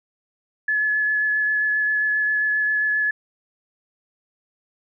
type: tone with vibrato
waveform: sine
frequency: 1711 Hz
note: A6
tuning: 49 cents flat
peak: -18 dBFS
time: 0.68-3.11 s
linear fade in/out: 5 ms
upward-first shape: triangle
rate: 7.5 Hz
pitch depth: 14 cents each way
effects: none